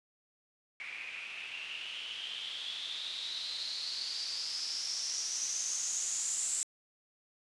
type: noise with low-pass filter sweep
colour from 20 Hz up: blue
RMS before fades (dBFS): -38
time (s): 0.8-6.63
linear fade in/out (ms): 0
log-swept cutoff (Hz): 2300 to 7700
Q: 8.2
effects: resampled to 24000 Hz